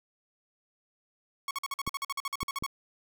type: tone bursts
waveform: sawtooth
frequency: 1105 Hz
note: C#6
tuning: 6 cents flat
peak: -27 dBFS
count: 16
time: 1.48-2.664 s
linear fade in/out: 2 ms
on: 29 ms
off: 48 ms
type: clicks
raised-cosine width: 3 ms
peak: -23 dBFS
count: 3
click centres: 1.876 / 2.43 / 2.625 s
effects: none